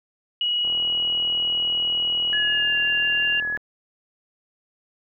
sine tone with pitch glide, 2910 to 2790 Hz, F#7 to F7, -29 to -2 cents, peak -20 dBFS, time 0.41-3.4 s, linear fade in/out 2 ms, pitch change -73 cents, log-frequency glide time 2.33-2.74 s
click train, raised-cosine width 1 ms, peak -26 dBFS, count 118, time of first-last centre 0.65-3.575 s, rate 40 Hz
sine tone with vibrato, 1693 Hz, G#6, 33 cents sharp, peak -23 dBFS, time 2.33-3.57 s, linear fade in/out 0 ms, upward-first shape triangle, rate 5.8 Hz, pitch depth 11 cents each way
effects none

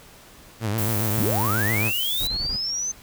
sawtooth tone with vibrato, 107.4 Hz, A2, 41 cents flat, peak -19 dBFS, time 0.6-1.92 s, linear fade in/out 50 ms, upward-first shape sine, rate 7.4 Hz, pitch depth 110 cents each way
violet noise, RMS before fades -28 dBFS, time 0.78-2.27 s, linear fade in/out 2 ms
sine linear sweep, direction up, 57.8 to 6272 Hz, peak -24 dBFS, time 1.17-2.92 s, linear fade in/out 10 ms
brown noise bursts, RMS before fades -32 dBFS, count 4, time 2.2-2.567 s, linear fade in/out 5 ms, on 76 ms, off 21 ms
effects pink hiss -48 dBFS RMS until 3.02 s

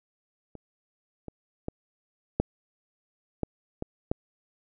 clicks, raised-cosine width 2 ms, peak -29 / -25 / -18 / -9 / -14 / -18 / -12 dBFS, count 7, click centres 0.553 / 1.283 / 1.684 / 2.4 / 3.433 / 3.824 / 4.115 s, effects none

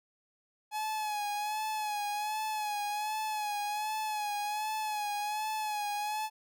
45% pulse tone with vibrato, 845 Hz, G#5, 30 cents sharp, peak -32 dBFS, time 0.71-6.3 s, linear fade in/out 50 ms, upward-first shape sine, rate 1.3 Hz, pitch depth 44 cents each way, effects none

